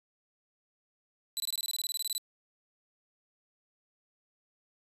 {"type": "tone bursts", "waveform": "20% pulse", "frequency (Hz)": 3987, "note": "B7", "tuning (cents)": 16, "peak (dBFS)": -25, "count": 16, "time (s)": [1.37, 2.18], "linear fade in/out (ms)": 0, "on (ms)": 30, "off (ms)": 22, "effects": ["resampled to 32000 Hz"]}